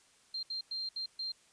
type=tone bursts at uneven times; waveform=sine; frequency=4176 Hz; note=C8; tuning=4 cents flat; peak=-35 dBFS; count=5; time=0.34-0.43 / 0.5-0.61 / 0.71-0.89 / 0.96-1.06 / 1.19-1.32 s; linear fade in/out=5 ms; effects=white hiss -65 dBFS RMS until 1.52 s + resampled to 22050 Hz